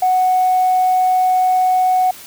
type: tone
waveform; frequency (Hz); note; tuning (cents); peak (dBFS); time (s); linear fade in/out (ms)
sine; 740; F#5; 0; -10; 0.02-2.11; 5
effects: tanh soft clip ceiling -7 dBFS + white hiss -37 dBFS RMS until 2.26 s

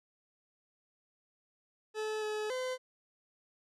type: tone with pitch steps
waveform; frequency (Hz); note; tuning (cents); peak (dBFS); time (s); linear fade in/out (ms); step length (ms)
40% pulse; 431.7 / 426.5 / 511; A4 / G#4 / C5; -33 / +46 / -41; -33; 1.94-2.78; 50; 280
effects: low-pass 8000 Hz 12 dB/octave

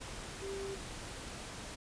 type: tone in noise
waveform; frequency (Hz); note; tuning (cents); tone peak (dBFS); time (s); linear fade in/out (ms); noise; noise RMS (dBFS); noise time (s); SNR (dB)
sine; 392; G4; 0; -39; 0.41-0.76; 20; pink; -45; 0-1.76; +3
effects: resampled to 22050 Hz

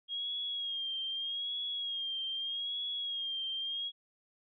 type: tone with vibrato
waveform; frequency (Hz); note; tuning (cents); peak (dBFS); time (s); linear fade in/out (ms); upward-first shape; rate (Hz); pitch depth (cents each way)
sine; 3258; G#7; -34; -34; 0.08-3.92; 50; sine; 0.81; 54
effects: none

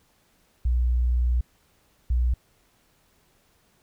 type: tone pair in turn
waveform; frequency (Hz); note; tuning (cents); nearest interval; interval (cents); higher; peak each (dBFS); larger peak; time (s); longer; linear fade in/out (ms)
sine; 60.8 / 60.8; B1 / B1; -26 / -26; unison; 0; neither; -19; neither; 0.65-1.41 / 2.1-2.34; first; 5
effects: pink hiss -64 dBFS RMS until 3.82 s

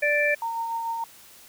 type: harmonic tone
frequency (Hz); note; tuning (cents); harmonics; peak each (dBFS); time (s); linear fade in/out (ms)
587.3; D5; 0; 1 / 3 / 4; -24 / -24 / -24; 0.02-0.35; 10
type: tone with tremolo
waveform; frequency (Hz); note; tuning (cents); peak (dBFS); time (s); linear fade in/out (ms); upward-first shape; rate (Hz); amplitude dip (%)
sine; 918; A#5; -27; -25; 0.42-1.04; 2; sine; 6.8; 30
effects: white hiss -50 dBFS RMS until 1.48 s

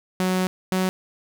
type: tone pair in turn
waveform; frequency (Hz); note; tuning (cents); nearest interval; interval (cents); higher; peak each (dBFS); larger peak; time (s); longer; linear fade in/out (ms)
sawtooth; 185 / 186.29; F#3 / F#3; 0 / +12; unison; 12; second; -16; neither; 0.2-0.47 / 0.72-0.89; first; 0
effects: none

